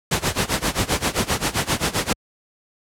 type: noise with tremolo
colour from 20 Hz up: pink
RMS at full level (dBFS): -18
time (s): 0.11-2.13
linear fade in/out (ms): 5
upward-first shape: sine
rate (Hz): 7.6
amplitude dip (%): 90
effects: high-pass 60 Hz 12 dB/octave + low-pass 11000 Hz 12 dB/octave